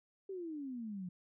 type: exponential sweep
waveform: sine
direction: down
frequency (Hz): 396.3 to 174.61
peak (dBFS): -40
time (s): 0.29-1.09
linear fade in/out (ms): 5
effects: none